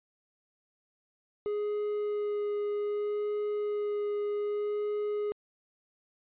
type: tone with vibrato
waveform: triangle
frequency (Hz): 415.3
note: G#4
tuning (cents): 0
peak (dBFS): -27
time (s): 1.46-5.32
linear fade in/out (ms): 0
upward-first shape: sine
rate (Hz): 0.64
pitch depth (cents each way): 9
effects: resampled to 8000 Hz